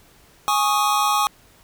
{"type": "chord", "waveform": "square", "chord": "Ab suspended fourth", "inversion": "none", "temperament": "just", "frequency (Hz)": [830.6, 1107.5, 1245.9], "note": ["Ab5", "Db6", "Eb6"], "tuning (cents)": [0, -2, 2], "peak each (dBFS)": [-22, -22, -23], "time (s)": [0.48, 1.27], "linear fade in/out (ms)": 0, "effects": ["pink hiss -53 dBFS RMS until 1.63 s"]}